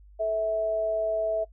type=tone pair together; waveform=sine; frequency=435.2 / 652 Hz; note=A4 / E5; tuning=-19 / -19 cents; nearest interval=perfect fifth; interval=700 cents; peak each=-34 / -24 dBFS; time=0.19-1.45 s; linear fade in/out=20 ms; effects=noise-tail reverb RT60 0.1 s tail -24 dB re dry + added 50 Hz sine -49 dBFS peak until 1.52 s